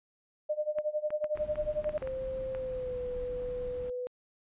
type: tone with tremolo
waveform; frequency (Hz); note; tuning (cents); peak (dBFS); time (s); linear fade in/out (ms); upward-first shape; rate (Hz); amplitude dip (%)
sine; 605; D#5; -49; -26; 0.49-1.98; 10; sine; 11; 90
type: clicks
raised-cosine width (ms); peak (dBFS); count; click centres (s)
0.5; -28; 11; 0.786 / 1.105 / 1.243 / 1.374 / 1.557 / 1.844 / 1.893 / 1.979 / 2.025 / 2.074 / 2.549
type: noise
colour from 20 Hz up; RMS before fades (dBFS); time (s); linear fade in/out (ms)
brown; -45; 1.35-3.9; 2
type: tone with pitch glide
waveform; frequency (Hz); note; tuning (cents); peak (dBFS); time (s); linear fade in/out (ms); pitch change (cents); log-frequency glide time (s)
sine; 524 to 496.9; C5 to B4; +2 to +11; -33; 2.02-4.07; 0; -91; 2.52-3
effects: resampled to 8000 Hz